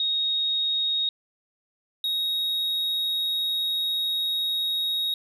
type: tone pair in turn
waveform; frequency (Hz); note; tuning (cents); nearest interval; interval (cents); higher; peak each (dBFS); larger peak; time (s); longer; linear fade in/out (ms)
sine / triangle; 3748 / 3769; A#7 / A#7; +9 / +18; unison; 9; second; -22; neither; 0-1.09 / 2.04-5.14; second; 2
effects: none